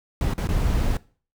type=noise with dropouts; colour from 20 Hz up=brown; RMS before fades=-22 dBFS; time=0.21-0.97 s; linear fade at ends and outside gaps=1 ms; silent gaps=0.337-0.379 / 0.473-0.489 s; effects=noise-tail reverb RT60 0.4 s tail -20 dB re dry